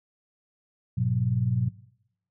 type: tone cluster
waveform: sine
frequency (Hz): 102.6 / 122.3 / 181.7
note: G#2 / B2 / F#3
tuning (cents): -21 / -16 / -31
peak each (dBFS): -29 / -24 / -30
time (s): 0.97-1.69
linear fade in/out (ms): 10
effects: noise-tail reverb RT60 0.8 s tail -21 dB re dry